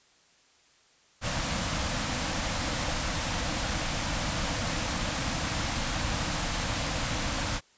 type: band-stop noise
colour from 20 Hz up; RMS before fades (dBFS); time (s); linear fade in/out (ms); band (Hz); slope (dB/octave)
pink; -30; 1.21-7.61; 50; 330 to 480; 96
effects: white hiss -62 dBFS RMS until 7.77 s + resampled to 16000 Hz